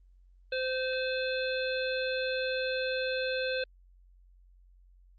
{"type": "harmonic tone with a mistuned harmonic", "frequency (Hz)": 517, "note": "C5", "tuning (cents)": -21, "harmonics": [1, 3, 5, 7, 8], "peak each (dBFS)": [-31, -36, -38, -41, -41], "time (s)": [0.52, 3.64], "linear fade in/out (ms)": 5, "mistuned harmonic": 7, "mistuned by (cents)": -45, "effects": ["added 45 Hz sine -56 dBFS peak until 5.18 s", "Opus 24 kbps"]}